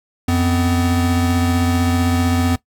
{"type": "tone pair together", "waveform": "square", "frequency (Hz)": [89.2, 252], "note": ["F2", "B3"], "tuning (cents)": [37, 35], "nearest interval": "octave + tritone", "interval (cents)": 1798, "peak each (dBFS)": -18, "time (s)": [0.28, 2.56], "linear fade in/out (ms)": 5, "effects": ["noise-tail reverb RT60 0.1 s tail -17 dB re dry"]}